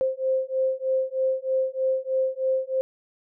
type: beating tone pair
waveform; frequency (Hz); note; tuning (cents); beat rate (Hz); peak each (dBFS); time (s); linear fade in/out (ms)
sine; 523 / 526.2; C5 / C5; -1 / +10; 3.2; -25 / -25; 0.01-2.81; 0
effects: none